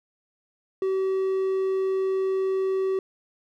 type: tone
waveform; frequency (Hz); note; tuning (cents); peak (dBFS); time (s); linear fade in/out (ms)
triangle; 381.8; G4; -46; -20; 0.82-2.99; 2
effects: none